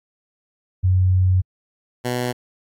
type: tone pair in turn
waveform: sine / 10% pulse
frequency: 92.5 / 123.47 Hz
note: F#2 / B2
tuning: 0 / 0 cents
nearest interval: perfect fourth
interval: 500 cents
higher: second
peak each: -13 dBFS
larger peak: neither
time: 0.83-1.42 / 2.04-2.33 s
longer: first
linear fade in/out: 20 ms
effects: AAC 64 kbps